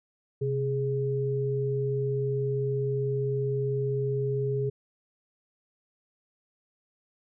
sine tone pair together, 130.81 / 415.3 Hz, C3 / G#4, 0 / 0 cents, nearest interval octave + minor sixth, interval 2000 cents, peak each -28 dBFS, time 0.41-4.7 s, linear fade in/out 10 ms, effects none

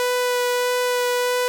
sawtooth tone with vibrato, 493.9 Hz, B4, in tune, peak -15 dBFS, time 0-1.48 s, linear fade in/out 0 ms, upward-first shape sine, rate 1.6 Hz, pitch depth 9 cents each way, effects none

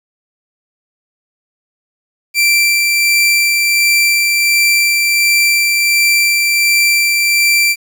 sawtooth tone with tremolo, 2349 Hz, D7, in tune, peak -5 dBFS, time 2.34-7.76 s, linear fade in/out 50 ms, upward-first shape sine, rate 1.4 Hz, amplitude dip 25%, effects 7-bit

